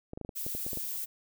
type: clicks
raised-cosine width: 2 ms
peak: -26 dBFS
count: 10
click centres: 0.134 / 0.175 / 0.213 / 0.249 / 0.292 / 0.465 / 0.55 / 0.665 / 0.732 / 0.773 s
type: noise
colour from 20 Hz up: violet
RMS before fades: -36 dBFS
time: 0.35-1.06 s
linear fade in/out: 20 ms
effects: none